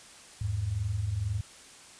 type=tone pair together; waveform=sine; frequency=82.41 / 104.53 Hz; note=E2 / G#2; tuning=0 / +12 cents; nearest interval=major third; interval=412 cents; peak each=-34 / -29 dBFS; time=0.41-1.41 s; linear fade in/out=5 ms; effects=white hiss -51 dBFS RMS until 1.99 s + resampled to 22050 Hz

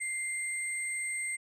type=tone pair together; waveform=sine; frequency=2093 / 8372 Hz; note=C7 / C9; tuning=0 / 0 cents; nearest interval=2 octaves; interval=2400 cents; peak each=-33 / -35 dBFS; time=0-1.37 s; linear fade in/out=20 ms; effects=tanh soft clip ceiling -26 dBFS

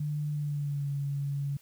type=tone with pitch glide; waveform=sine; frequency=148.7 to 141 Hz; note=D3 to C#3; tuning=+22 to +30 cents; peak=-29 dBFS; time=0-1.57 s; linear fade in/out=5 ms; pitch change=-92 cents; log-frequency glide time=0.31-0.9 s; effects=white hiss -61 dBFS RMS until 1.61 s

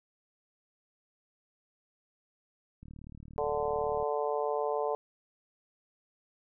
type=click train; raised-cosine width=5 ms; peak=-36 dBFS; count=46; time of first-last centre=2.83-4.027 s; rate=37.6 Hz
type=harmonic tone; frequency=146.83 Hz; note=D3; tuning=in tune; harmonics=3 / 4 / 5 / 6 / 7; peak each=-32 / -34 / -36 / -38 / -39 dBFS; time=3.38-4.95 s; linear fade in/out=0 ms
effects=none

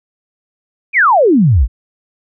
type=exponential sweep; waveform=sine; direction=down; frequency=2511 to 48.68 Hz; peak=-6 dBFS; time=0.93-1.68 s; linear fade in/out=50 ms; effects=none

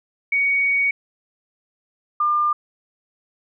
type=tone pair in turn; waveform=sine; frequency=2241 / 1199.9 Hz; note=C#7 / D6; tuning=+18 / +37 cents; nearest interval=major seventh; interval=1081 cents; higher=first; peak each=-16 dBFS; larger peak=neither; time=0.32-0.91 / 2.2-2.53 s; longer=first; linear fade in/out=5 ms; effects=none

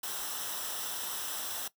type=noise with comb filter; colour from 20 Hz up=white; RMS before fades=-37 dBFS; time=0.03-1.68 s; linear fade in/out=5 ms; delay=0.44 ms; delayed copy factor=-0.65; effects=noise-tail reverb RT60 0.1 s tail -18 dB re dry

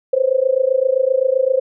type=tone with amplitude modulation; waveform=sine; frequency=523.3 Hz; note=C5; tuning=in tune; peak=-9 dBFS; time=0.13-1.6 s; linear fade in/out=5 ms; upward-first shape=sine; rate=27.7 Hz; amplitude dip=90%; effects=none

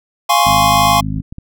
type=chord; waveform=square; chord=Db major seventh; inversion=first; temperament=equal; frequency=698.5 / 830.6 / 1046.5 / 1108.7 Hz; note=F5 / Ab5 / C6 / Db6; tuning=0 / 0 / 0 / 0 cents; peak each=-16 dBFS; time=0.29-1.01 s; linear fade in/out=10 ms
type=harmonic tone; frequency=51.91 Hz; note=G#1; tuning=in tune; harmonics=1 / 2 / 3 / 4 / 5; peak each=-25 / -23 / -22 / -26 / -25 dBFS; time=0.45-1.22 s; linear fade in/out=20 ms
type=clicks; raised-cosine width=5 ms; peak=-17 dBFS; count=3; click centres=1.171 / 1.325 / 1.384 s
effects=none

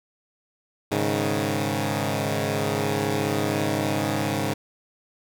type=chord; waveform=10% pulse; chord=Ab suspended fourth; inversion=none; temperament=equal; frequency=103.83 / 138.59 / 155.56 Hz; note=Ab2 / Db3 / Eb3; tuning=0 / 0 / 0 cents; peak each=-18 / -19 / -21 dBFS; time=0.91-4.54 s; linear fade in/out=10 ms; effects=none

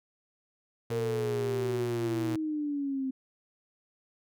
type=tone; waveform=sawtooth; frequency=118.5 Hz; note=A#2; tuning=29 cents sharp; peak=-29 dBFS; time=0.9-2.36 s; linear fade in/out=5 ms
type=exponential sweep; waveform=sine; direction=down; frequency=466.2 to 260.7 Hz; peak=-29 dBFS; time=0.91-3.11 s; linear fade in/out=10 ms
effects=none

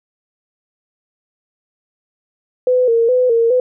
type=tone with vibrato; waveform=sine; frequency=481.7 Hz; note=B4; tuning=43 cents flat; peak=-10 dBFS; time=2.67-3.6 s; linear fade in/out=2 ms; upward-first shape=square; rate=2.4 Hz; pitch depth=76 cents each way; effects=none

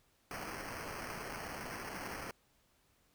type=noise with sample-and-hold; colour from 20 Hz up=white; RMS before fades=-44 dBFS; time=0.31-2.31 s; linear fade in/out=0 ms; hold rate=3675 Hz; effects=pink hiss -72 dBFS RMS until 3.14 s

